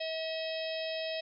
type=harmonic tone; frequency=642 Hz; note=E5; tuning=46 cents flat; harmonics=1 / 3 / 4 / 5 / 6 / 7 / 8; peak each=-35 / -46 / -43 / -44 / -44 / -50 / -45 dBFS; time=0-1.21 s; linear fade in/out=10 ms; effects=none